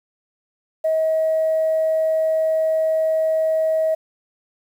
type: tone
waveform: sine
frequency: 637 Hz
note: D#5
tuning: 41 cents sharp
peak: -15 dBFS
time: 0.84-3.95 s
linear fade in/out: 10 ms
effects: tanh soft clip ceiling -12 dBFS + 8-bit